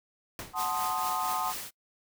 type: noise with exponential decay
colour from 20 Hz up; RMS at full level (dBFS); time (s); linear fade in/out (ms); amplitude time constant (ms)
pink; -36; 0.39-0.67; 1; 59
type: chord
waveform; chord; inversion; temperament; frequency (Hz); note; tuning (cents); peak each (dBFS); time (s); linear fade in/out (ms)
sine; F# diminished seventh; none; equal with one note detuned; 740 / 877.5 / 1046.5 / 1244.5; F#5 / A5 / C6 / Eb6; 0 / -5 / 0 / 0; -34; 0.53-1.54; 50
type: noise with tremolo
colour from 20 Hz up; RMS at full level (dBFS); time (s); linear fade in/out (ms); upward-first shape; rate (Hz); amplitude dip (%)
white; -36; 0.55-1.71; 50; triangle; 4.3; 50
effects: noise-tail reverb RT60 0.1 s tail -24 dB re dry